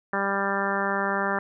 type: harmonic tone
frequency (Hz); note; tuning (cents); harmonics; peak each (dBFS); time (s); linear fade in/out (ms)
197.6; G3; +14; 1 / 2 / 3 / 4 / 5 / 6 / 7 / 8 / 9; -32 / -32 / -32 / -32 / -32 / -32 / -32 / -32 / -32; 0.13-1.39; 2
effects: none